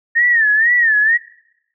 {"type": "tone with vibrato", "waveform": "sine", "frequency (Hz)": 1816, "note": "A#6", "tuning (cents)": -46, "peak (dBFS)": -10, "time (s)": [0.15, 1.18], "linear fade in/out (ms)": 20, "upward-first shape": "sine", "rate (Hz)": 2.1, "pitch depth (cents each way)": 130, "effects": ["noise-tail reverb RT60 0.8 s tail -22 dB re dry"]}